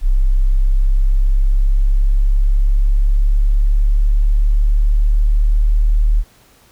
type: exponential sweep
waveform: sine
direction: up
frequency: 32.7 to 37.97 Hz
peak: -9 dBFS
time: 0.01-6.24 s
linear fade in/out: 50 ms
effects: pink hiss -50 dBFS RMS until 6.71 s